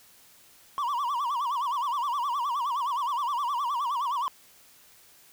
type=tone with vibrato; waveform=triangle; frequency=1047 Hz; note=C6; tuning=1 cent sharp; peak=-24 dBFS; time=0.78-4.28 s; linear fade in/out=0 ms; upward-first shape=sine; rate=9.6 Hz; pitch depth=200 cents each way; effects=white hiss -56 dBFS RMS until 5.32 s